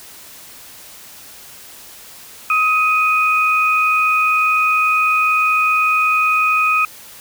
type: tone pair together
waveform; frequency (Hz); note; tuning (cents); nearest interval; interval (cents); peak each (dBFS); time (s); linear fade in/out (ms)
sine; 1264.1 / 2489; D#6 / D#7; +27 / 0; octave; 1173; -15; 2.5-6.85; 2
effects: white hiss -39 dBFS RMS until 7.2 s